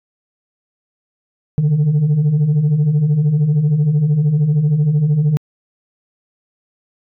sine beating tone pair, 139.2 / 152.2 Hz, C#3 / D#3, +8 / -38 cents, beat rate 13 Hz, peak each -17 / -10 dBFS, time 1.58-5.37 s, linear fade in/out 0 ms, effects tanh soft clip ceiling -9 dBFS

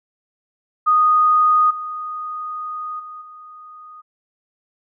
sine tone with level steps, 1239 Hz, D#6, 8 cents flat, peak -11 / -25 / -32 / -37 dBFS, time 0.86-4.02 s, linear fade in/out 20 ms, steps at 1.7 / 2.99 / 3.21 s, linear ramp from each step 10 ms, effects none

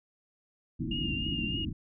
white low-pass noise, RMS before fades -34 dBFS, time 0.79-1.73 s, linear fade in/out 10 ms, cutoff 330 Hz, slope 96 dB/octave
sine tone with vibrato, 2822 Hz, F7, 17 cents sharp, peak -33 dBFS, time 0.91-1.65 s, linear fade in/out 5 ms, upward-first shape triangle, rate 3.3 Hz, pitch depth 36 cents each way
effects none

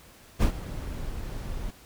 brown noise with ADSR envelope, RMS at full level -18 dBFS, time 0.39-1.71 s, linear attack 33 ms, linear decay 93 ms, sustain -16 dB, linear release 9 ms, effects pink hiss -53 dBFS RMS until 1.85 s

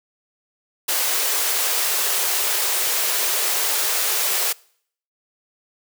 white high-pass noise, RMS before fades -21 dBFS, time 0.88-4.53 s, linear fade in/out 10 ms, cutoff 350 Hz, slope 96 dB/octave, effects noise-tail reverb RT60 0.6 s tail -24 dB re dry

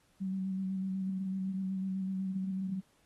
sine tone with vibrato, 190.1 Hz, F#3, 47 cents sharp, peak -32 dBFS, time 0.2-2.81 s, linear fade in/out 20 ms, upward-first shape square, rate 8 Hz, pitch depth 18 cents each way, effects pink hiss -70 dBFS RMS until 3.05 s + AAC 32 kbps

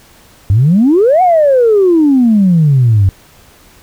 sine exponential two-way sweep, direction up then down, 92.5 to 756 to 92.5 Hz, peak -4 dBFS, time 0.5-3.09 s, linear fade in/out 0 ms, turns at 1.22 s, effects tanh soft clip ceiling -1 dBFS + pink hiss -43 dBFS RMS until 3.82 s

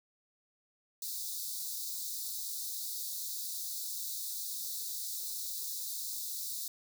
white high-pass noise, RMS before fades -39 dBFS, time 1.02-6.68 s, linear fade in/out 2 ms, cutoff 3700 Hz, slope 96 dB/octave, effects none

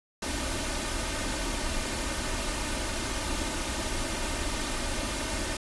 pink noise with comb filter, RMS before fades -31 dBFS, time 0.22-5.57 s, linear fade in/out 5 ms, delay 3.3 ms, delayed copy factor +0.6, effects resampled to 24000 Hz

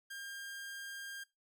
sawtooth tone, 1605 Hz, G6, 40 cents sharp, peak -40 dBFS, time 0.1-1.24 s, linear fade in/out 10 ms, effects noise-tail reverb RT60 0.2 s tail -20 dB re dry

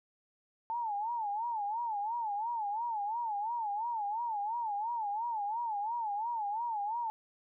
sine tone with vibrato, 879 Hz, A5, 2 cents flat, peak -32 dBFS, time 0.7-7.1 s, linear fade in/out 0 ms, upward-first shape sine, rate 2.9 Hz, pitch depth 150 cents each way, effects none

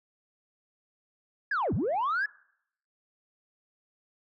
sine linear two-way sweep, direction down then up, 1730 to 73.42 to 1730 Hz, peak -24 dBFS, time 1.51-2.26 s, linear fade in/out 5 ms, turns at 1.74 s, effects noise-tail reverb RT60 0.7 s tail -24 dB re dry + tanh soft clip ceiling -23 dBFS

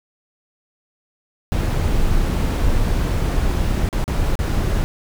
brown noise with dropouts, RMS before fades -18 dBFS, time 1.52-4.84 s, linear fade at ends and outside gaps 0 ms, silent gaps 3.889-3.928 / 4.041-4.079 / 4.354-4.39 s, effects none

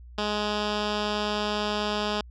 10% pulse tone with low-pass filter, 209.2 Hz, G#3, 13 cents sharp, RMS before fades -28 dBFS, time 0.18-2.21 s, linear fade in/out 2 ms, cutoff 4300 Hz, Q 2.8, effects added 60 Hz sine -43 dBFS peak until 2.3 s

